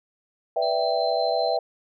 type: chord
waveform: sine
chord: E minor seventh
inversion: second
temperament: equal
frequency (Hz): 493.9 / 587.3 / 659.3 / 784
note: B4 / D5 / E5 / G5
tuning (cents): 0 / 0 / 0 / 0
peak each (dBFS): -28 / -28 / -24 / -27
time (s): 0.56-1.59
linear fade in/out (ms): 5
type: tone with tremolo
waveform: sine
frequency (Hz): 4100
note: C8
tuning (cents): -36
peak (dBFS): -31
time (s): 0.62-1.57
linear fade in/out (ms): 5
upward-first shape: square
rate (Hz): 5.2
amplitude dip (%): 25
effects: none